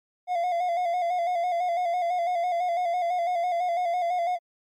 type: tone with vibrato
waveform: triangle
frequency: 703 Hz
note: F5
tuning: 11 cents sharp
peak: -21 dBFS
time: 0.27-4.39 s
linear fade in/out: 50 ms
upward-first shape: square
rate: 6 Hz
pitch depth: 49 cents each way
effects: MP3 64 kbps